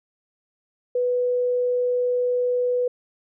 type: tone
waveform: sine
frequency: 493.9 Hz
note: B4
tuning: in tune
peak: -19 dBFS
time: 0.95-2.88 s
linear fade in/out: 5 ms
effects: none